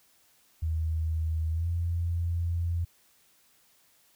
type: tone with pitch glide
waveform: sine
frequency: 80 to 85.25 Hz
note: D#2 to F2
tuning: +49 to -41 cents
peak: -26 dBFS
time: 0.62-2.85 s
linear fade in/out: 10 ms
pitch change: +110 cents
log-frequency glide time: 1.52-1.67 s
effects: white hiss -64 dBFS RMS until 4.15 s